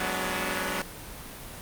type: chord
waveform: 5% pulse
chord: G# half-diminished seventh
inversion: third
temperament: equal with one note detuned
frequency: 185 / 207.7 / 246.9 / 288 Hz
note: F#3 / G#3 / B3 / D4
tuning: 0 / 0 / 0 / -34 cents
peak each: -20 / -24 / -24 / -22 dBFS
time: 0-0.82 s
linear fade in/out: 2 ms
effects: pink hiss -41 dBFS RMS until 1.61 s + Opus 32 kbps